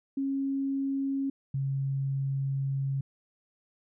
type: tone pair in turn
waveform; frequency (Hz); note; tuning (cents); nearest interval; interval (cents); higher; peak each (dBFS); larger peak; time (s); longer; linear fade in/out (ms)
sine; 273.1 / 136.55; C#4 / C#3; -26 / -26; octave; 1200; first; -27 / -27; neither; 0.17-1.3 / 1.54-3.01; second; 5
effects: none